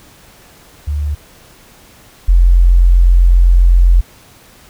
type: tone pair in turn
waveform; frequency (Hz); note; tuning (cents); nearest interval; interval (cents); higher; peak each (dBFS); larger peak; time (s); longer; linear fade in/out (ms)
sine; 73.42 / 43.87; D2 / F1; 0 / +9; major sixth; 891; first; -14 / -4; second; 0.87-1.15 / 2.28-4.01; second; 10
effects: pink hiss -43 dBFS RMS until 4.69 s